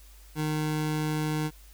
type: tone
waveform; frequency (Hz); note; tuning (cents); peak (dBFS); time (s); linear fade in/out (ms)
25% pulse; 153.6; D#3; -22; -23; 0.35-1.51; 50
effects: added 50 Hz sine -49 dBFS peak until 1.73 s + white hiss -57 dBFS RMS until 1.73 s